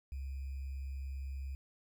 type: tone with sample-and-hold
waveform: sine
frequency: 67.5 Hz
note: C#2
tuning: 45 cents flat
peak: -38 dBFS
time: 0.12-1.55 s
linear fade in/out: 0 ms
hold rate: 2450 Hz
effects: none